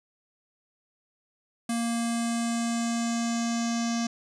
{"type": "tone with low-pass filter sweep", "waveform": "square", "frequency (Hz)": 232.7, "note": "A#3", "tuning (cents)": -3, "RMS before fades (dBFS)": -28, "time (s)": [1.69, 4.07], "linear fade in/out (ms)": 5, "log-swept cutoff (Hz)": [9200, 6100], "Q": 4, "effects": []}